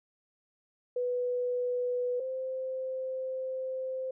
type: tone pair in turn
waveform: sine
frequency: 493.9 / 520.6 Hz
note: B4 / C5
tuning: 0 / -9 cents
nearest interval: minor second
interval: 91 cents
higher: second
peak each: -28 / -32 dBFS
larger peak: first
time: 0.96-2.2 / 2.2-4.11 s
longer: second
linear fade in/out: 5 ms
effects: none